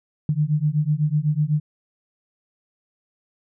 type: beating tone pair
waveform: sine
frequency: 146.83 / 154.83 Hz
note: D3 / D#3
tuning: 0 / -8 cents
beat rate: 8 Hz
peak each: -21 dBFS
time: 0.29-1.6 s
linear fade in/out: 2 ms
effects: none